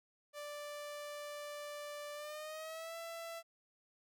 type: tone with pitch glide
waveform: sawtooth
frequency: 587.3 to 666.9 Hz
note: D5 to E5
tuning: 0 to +20 cents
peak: -40 dBFS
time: 0.33-3.43 s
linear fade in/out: 50 ms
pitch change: +220 cents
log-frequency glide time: 2.14-2.97 s
effects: none